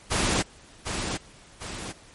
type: noise with echo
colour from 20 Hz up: pink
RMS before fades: -24 dBFS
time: 0.1-0.43 s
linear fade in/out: 20 ms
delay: 750 ms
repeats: 2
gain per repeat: -6 dB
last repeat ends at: 1.93 s
effects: pink hiss -51 dBFS RMS until 2.14 s + MP3 48 kbps